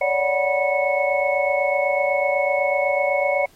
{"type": "tone cluster", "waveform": "sine", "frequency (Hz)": [561, 589, 742, 976, 2200], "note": ["C#5", "D5", "F#5", "B5", "C#7"], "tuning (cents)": [21, 5, 5, -21, -14], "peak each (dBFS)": [-22, -23, -25, -31, -24], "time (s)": [0.01, 3.46], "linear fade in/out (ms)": 5, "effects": ["pink hiss -55 dBFS RMS until 3.55 s", "AAC 48 kbps"]}